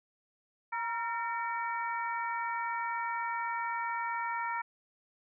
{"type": "harmonic tone with a mistuned harmonic", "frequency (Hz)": 456, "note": "A#4", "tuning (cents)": -38, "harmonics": [2, 3, 4, 5], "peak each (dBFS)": [-34, -38, -40, -42], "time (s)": [0.72, 4.62], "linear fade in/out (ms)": 10, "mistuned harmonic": 2, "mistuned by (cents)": 53, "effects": []}